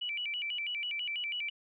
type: tone with vibrato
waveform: sine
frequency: 2619 Hz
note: E7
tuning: 12 cents flat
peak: -33 dBFS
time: 0.01-1.5 s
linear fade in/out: 10 ms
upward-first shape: square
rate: 6.1 Hz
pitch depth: 200 cents each way
effects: none